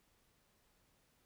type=silence; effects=pink hiss -74 dBFS RMS until 1.25 s